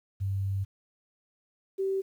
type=tone pair in turn; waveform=sine; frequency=97.5 / 386.3 Hz; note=G2 / G4; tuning=-9 / -25 cents; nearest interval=2 octaves; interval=2384 cents; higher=second; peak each=-27 / -26 dBFS; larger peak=second; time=0.2-0.65 / 1.78-2.02 s; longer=first; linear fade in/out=20 ms; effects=10-bit